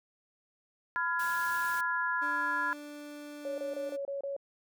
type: chord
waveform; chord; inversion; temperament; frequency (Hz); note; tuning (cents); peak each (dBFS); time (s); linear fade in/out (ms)
sine; F diminished; second; just; 1005.8 / 1396.9 / 1676.3; Cb6 / F6 / Ab6; +31 / 0 / +16; -33; 0.96-2.73; 0
type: noise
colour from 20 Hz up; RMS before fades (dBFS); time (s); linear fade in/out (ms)
white; -45; 1.19-1.81; 5
type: tone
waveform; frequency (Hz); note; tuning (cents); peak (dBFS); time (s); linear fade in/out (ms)
30% pulse; 293.7; D4; 0; -40; 2.21-3.97; 20
type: tone bursts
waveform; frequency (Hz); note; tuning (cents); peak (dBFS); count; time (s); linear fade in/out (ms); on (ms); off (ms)
sine; 557; C#5; +8; -33; 6; 3.45-4.365; 2; 130; 27
effects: none